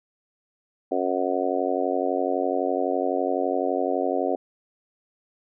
harmonic tone, 91.9 Hz, F#2, 11 cents flat, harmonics 3 / 4 / 5 / 6 / 7 / 8, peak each -29 / -29 / -29 / -29 / -29 / -29 dBFS, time 0.91-4.36 s, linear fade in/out 10 ms, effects none

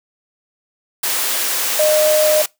sine tone in noise, 613 Hz, D#5, 26 cents flat, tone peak -11 dBFS, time 1.79-2.42 s, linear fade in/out 5 ms, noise white, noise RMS -19 dBFS, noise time 1.03-2.46 s, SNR +5 dB, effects noise-tail reverb RT60 0.2 s tail -23 dB re dry + high-pass 400 Hz 12 dB/octave

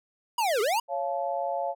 square linear two-way sweep, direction down then up, 987.8 to 392 to 986 Hz, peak -24 dBFS, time 0.38-0.8 s, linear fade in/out 5 ms, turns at 0.61 s
sine chord, Db augmented, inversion none, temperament just, 554.4 / 693 / 866.2 Hz, Db5 / F5 / A5, 0 / -14 / -27 cents, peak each -31 / -30 / -33 dBFS, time 0.88-1.75 s, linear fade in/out 50 ms
effects none

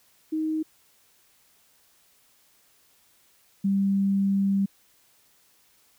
sine tone pair in turn, 313.9 / 196.64 Hz, D#4 / G3, +15 / +6 cents, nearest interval minor sixth, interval 809 cents, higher first, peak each -24 / -20 dBFS, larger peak second, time 0.32-0.63 / 3.64-4.66 s, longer second, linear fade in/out 10 ms, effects white hiss -62 dBFS RMS until 5.98 s

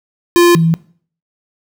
square / sine tone pair in turn, 347.2 / 164.31 Hz, F4 / E3, -10 / -5 cents, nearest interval octave + minor second, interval 1295 cents, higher first, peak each -6 / -9 dBFS, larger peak first, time 0.36-0.55 / 0.55-0.74 s, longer neither, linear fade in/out 0 ms, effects noise-tail reverb RT60 0.5 s tail -20 dB re dry

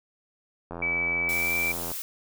click train, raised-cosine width 1 ms, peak -22 dBFS, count 104, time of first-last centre 0.71-1.916 s, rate 85.4 Hz
sine tone with pitch glide, 2297 to 2336 Hz, D7 to D7, -39 to -10 cents, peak -24 dBFS, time 0.82-1.72 s, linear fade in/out 5 ms, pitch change +29 cents, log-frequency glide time 1.31-1.52 s
blue noise, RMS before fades -34 dBFS, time 1.29-2.02 s, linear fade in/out 0 ms
effects none

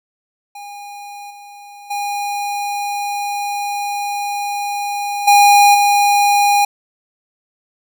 square tone with level steps, 815 Hz, G#5, 33 cents flat, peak -31 / -36 / -20 / -7 / -11 dBFS, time 0.55-6.65 s, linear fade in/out 5 ms, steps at 1.3 / 1.9 / 5.27 / 5.74 s, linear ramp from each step 10 ms, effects none

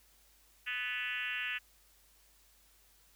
sine tone with frequency modulation, 2217 Hz, C#7, in tune, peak -34 dBFS, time 0.66-1.59 s, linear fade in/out 20 ms, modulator 241 Hz, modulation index 3, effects added 50 Hz sine -69 dBFS peak until 3.15 s + white hiss -66 dBFS RMS until 3.15 s

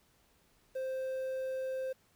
triangle tone with quantisation, 523.3 Hz, C5, in tune, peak -32 dBFS, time 0.75-1.93 s, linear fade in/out 10 ms, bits 10, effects pink hiss -69 dBFS RMS until 2.15 s

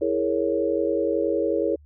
sine chord, A# half-diminished seventh, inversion second, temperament equal, 329.6 / 415.3 / 466.2 / 554.4 Hz, E4 / G#4 / A#4 / C#5, 0 / 0 / 0 / 0 cents, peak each -26 dBFS, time 0.01-1.76 s, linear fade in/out 10 ms, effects added 74 Hz sine -48 dBFS peak until 1.85 s

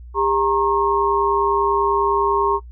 sine tone cluster, 401.4 / 930 / 1080 Hz, G4 / A#5 / C#6, +41 / -4 / -45 cents, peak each -20 dBFS, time 0.14-2.6 s, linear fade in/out 50 ms, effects noise-tail reverb RT60 0.1 s tail -19 dB re dry + added 60 Hz sine -35 dBFS peak until 2.71 s

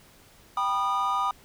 triangle chord, G augmented, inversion none, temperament just, 784 / 980 / 1225 Hz, G5 / B5 / D#6, 0 / -14 / -27 cents, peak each -29 / -27 / -24 dBFS, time 0.57-1.31 s, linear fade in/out 2 ms, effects pink hiss -55 dBFS RMS until 1.44 s

